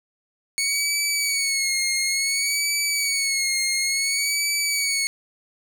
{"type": "tone with vibrato", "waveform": "15% pulse", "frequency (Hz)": 2217, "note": "C#7", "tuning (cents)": 0, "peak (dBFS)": -14, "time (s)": [0.58, 5.07], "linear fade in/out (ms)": 0, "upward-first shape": "sine", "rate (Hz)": 0.57, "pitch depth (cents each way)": 64, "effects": []}